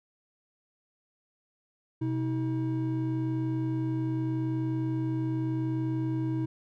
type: tone pair together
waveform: triangle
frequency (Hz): 126.6 / 319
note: B2 / D#4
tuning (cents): +43 / +43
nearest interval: octave + major third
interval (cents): 1600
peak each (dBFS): -28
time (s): 2.01-6.46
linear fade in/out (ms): 10
effects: none